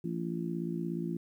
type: harmonic tone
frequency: 56.9 Hz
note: A#1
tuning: 41 cents flat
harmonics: 3 / 4 / 5 / 6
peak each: -35 / -39 / -41 / -38 dBFS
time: 0.04-1.17 s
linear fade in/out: 5 ms
effects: 11-bit